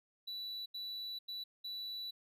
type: tone bursts at uneven times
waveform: triangle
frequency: 3951 Hz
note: B7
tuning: in tune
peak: -39 dBFS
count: 4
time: 0.27-0.66 / 0.74-1.19 / 1.28-1.44 / 1.64-2.11 s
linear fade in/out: 10 ms
effects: none